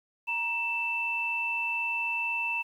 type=tone pair together; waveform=sine; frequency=939.7 / 2658 Hz; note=A#5 / E7; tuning=+14 / +14 cents; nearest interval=octave + tritone; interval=1800 cents; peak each=-35 / -28 dBFS; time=0.27-2.63 s; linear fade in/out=20 ms; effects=10-bit